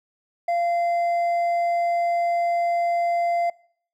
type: tone with hard clipping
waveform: sine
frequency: 690 Hz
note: F5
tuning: 21 cents flat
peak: -21 dBFS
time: 0.48-3.5 s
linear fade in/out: 5 ms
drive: 4 dB
effects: noise-tail reverb RT60 0.6 s tail -24 dB re dry